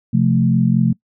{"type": "chord", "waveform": "sine", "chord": "F major", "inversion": "second", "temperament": "equal", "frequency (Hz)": [130.81, 174.61, 220], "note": ["C3", "F3", "A3"], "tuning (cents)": [0, 0, 0], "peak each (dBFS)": -16, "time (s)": [0.13, 0.93], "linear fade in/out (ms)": 10, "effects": ["noise-tail reverb RT60 0.1 s tail -23 dB re dry"]}